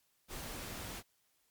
pink noise, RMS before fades -44 dBFS, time 0.28-1.03 s, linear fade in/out 50 ms, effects white hiss -75 dBFS RMS until 1.5 s + MP3 96 kbps

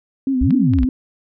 sine tone with vibrato, 261.6 Hz, C4, in tune, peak -15 dBFS, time 0.27-0.89 s, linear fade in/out 2 ms, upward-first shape sine, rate 6.6 Hz, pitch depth 66 cents each way
sine exponential two-way sweep, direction up then down, 51.1 to 299.9 to 51.1 Hz, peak -14 dBFS, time 0.41-0.85 s, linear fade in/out 5 ms, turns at 0.55 s
clicks, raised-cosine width 0.3 ms, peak -20 dBFS, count 4, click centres 0.507 / 0.736 / 0.787 / 0.832 s
effects none

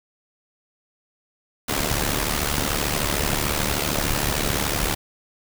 pink noise with amplitude modulation, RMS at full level -20 dBFS, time 1.68-4.95 s, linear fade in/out 10 ms, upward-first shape sine, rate 73.4 Hz, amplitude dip 75%, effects none

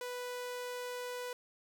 sawtooth tone, 493.9 Hz, B4, in tune, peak -35 dBFS, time 0.01-1.33 s, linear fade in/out 2 ms, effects none

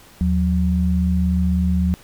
sine tone pair together, 77.78 / 181.4 Hz, D#2 / F#3, 0 / -34 cents, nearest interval octave + minor third, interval 1466 cents, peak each -18 dBFS, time 0.21-1.94 s, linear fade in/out 0 ms, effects pink hiss -47 dBFS RMS until 2.03 s

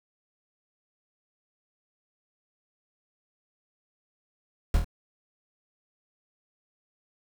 brown noise with echo, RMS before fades -20 dBFS, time 4.74-4.77 s, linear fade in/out 2 ms, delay 25 ms, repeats 3, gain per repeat -4 dB, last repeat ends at 4.845 s, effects none

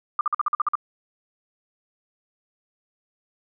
sine tone bursts, 1200 Hz, D6, 37 cents sharp, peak -18 dBFS, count 9, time 0.19-0.754 s, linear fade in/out 2 ms, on 20 ms, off 48 ms, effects none

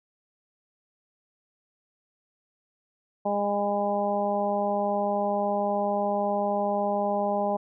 harmonic tone with a mistuned harmonic, 203.7 Hz, G#3, 33 cents flat, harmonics 1 / 2 / 3 / 4 / 5, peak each -31 / -33 / -27 / -28 / -36 dBFS, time 3.25-7.57 s, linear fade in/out 10 ms, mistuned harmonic 5, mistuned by -19 cents, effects none

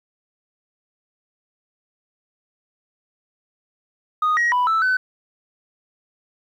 sine tone with pitch steps, 1240 / 1895 / 989 / 1319 / 1512 Hz, D#6 / A#6 / B5 / E6 / F#6, -6 / +28 / +2 / +1 / +37 cents, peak -14 dBFS, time 4.22-4.97 s, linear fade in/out 5 ms, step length 150 ms, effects tanh soft clip ceiling -14 dBFS + 9-bit

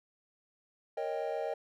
triangle chord, Eb dominant seventh, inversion second, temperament equal with one note detuned, 466.2 / 554.4 / 622.3 / 791.7 Hz, Bb4 / Db5 / Eb5 / G5, 0 / 0 / 0 / +17 cents, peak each -36 / -37 / -35 / -38 dBFS, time 0.97-1.54 s, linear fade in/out 5 ms, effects none

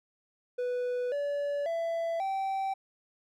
triangle tone with pitch steps, 493.9 / 573.9 / 666.9 / 775 Hz, B4 / D5 / E5 / G5, 0 / -40 / +20 / -20 cents, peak -27 dBFS, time 0.58-2.74 s, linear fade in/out 10 ms, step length 540 ms, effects none

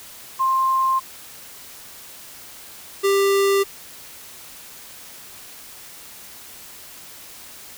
sine / square tone pair in turn, 1055 / 395.2 Hz, C6 / G4, +14 / +14 cents, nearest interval octave + perfect fourth, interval 1700 cents, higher first, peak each -16 dBFS, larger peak neither, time 0.39-1 / 3.03-3.64 s, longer neither, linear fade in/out 20 ms, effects white hiss -41 dBFS RMS until 7.77 s

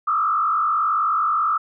sine tone with frequency modulation, 1253 Hz, D#6, 12 cents sharp, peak -17 dBFS, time 0.07-1.58 s, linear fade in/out 10 ms, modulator 49.3 Hz, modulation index 1.6, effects none

